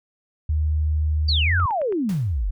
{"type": "tone with pitch glide", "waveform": "sine", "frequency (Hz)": [76.7, 87.6], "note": ["D#2", "F2"], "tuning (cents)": [-24, 6], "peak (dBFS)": -18, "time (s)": [0.49, 1.66], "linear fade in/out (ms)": 5, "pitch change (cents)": 230, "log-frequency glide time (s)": [1.44, 1.53]}
{"type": "exponential sweep", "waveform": "sine", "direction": "down", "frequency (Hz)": [4759, 40], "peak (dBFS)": -20, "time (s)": [1.28, 2.51], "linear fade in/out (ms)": 10}
{"type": "click train", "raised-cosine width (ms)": 0.5, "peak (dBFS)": -24, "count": 4, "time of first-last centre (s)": [1.6, 1.924], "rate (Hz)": 9.25}
{"type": "noise with exponential decay", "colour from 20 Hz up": "pink", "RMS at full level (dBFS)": -37, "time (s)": [2.09, 2.44], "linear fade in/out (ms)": 2, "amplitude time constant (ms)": 74}
{"effects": []}